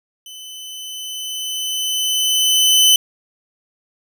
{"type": "tone with level ramp", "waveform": "sawtooth", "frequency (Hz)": 3029, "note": "F#7", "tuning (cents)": 40, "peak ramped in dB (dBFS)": [-31, -5], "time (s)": [0.26, 2.96], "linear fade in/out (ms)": 2, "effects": []}